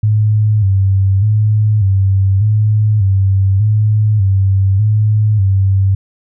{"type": "tone with vibrato", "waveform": "sine", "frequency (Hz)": 101.7, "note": "G#2", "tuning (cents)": -36, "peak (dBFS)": -8, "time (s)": [0.03, 5.95], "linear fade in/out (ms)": 5, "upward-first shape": "square", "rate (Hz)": 0.84, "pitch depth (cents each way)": 84, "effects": []}